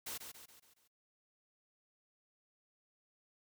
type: noise with echo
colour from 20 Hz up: white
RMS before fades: -43 dBFS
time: 0.06-0.18 s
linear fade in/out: 10 ms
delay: 140 ms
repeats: 5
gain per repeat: -6 dB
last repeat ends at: 0.88 s
effects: noise-tail reverb RT60 0.2 s tail -26 dB re dry